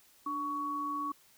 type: tone pair together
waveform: sine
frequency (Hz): 294.1 / 1120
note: D4 / C#6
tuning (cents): +3 / +18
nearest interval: octave + major seventh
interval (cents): 2315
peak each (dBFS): -40 / -33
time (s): 0.26-1.12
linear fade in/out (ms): 5
effects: white hiss -63 dBFS RMS until 1.37 s